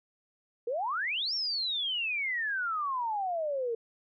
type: exponential two-way sweep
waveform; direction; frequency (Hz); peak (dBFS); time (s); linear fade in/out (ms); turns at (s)
sine; up then down; 448.6 to 5588 to 448.6; -29; 0.67-3.75; 5; 1.34
effects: none